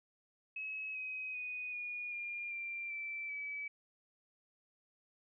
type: tone with pitch steps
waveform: sine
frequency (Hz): 2568 / 2527 / 2486 / 2446 / 2407 / 2369 / 2331 / 2293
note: E7 / D#7 / D#7 / D#7 / D7 / D7 / D7 / D7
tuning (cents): -46 / +26 / -2 / -30 / +42 / +14 / -14 / -42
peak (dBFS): -39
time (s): 0.56-3.68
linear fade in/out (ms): 5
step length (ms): 390
effects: none